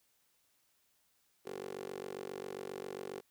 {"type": "tone with high-pass filter", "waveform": "15% pulse", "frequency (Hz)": 47.43, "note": "F#1", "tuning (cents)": 44, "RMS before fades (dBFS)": -44, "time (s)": [1.45, 3.21], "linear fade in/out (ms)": 20, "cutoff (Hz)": 370, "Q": 4.7, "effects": ["white hiss -74 dBFS RMS until 3.3 s"]}